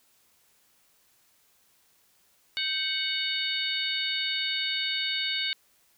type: harmonic tone with a mistuned harmonic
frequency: 739 Hz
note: F#5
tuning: 2 cents flat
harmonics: 2 / 3 / 4 / 5 / 6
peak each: -37 / -34 / -33 / -31 / -34 dBFS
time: 2.57-5.53 s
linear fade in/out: 0 ms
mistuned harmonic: 2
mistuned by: +86 cents
effects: white hiss -65 dBFS RMS until 5.97 s